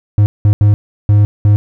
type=tone bursts at uneven times; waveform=triangle; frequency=103.6 Hz; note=G#2; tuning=4 cents flat; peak=-3 dBFS; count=5; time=0.18-0.26 / 0.45-0.53 / 0.61-0.74 / 1.09-1.25 / 1.45-1.56 s; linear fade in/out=0 ms; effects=none